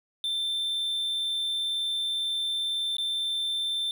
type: tone with dropouts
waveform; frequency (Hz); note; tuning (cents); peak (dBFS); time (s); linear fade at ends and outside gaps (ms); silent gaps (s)
triangle; 3559; A7; +19; -25; 0.24-3.91; 1; 2.968-2.983
effects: none